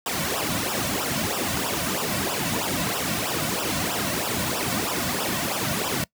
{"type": "noise with flanger", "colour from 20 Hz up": "pink", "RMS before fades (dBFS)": -26, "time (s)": [0.06, 6.04], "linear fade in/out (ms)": 2, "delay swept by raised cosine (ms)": [0.46, 2.46], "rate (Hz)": 3.1, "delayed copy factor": -0.9, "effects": ["noise-tail reverb RT60 0.1 s tail -23 dB re dry", "high-pass 80 Hz 12 dB/octave"]}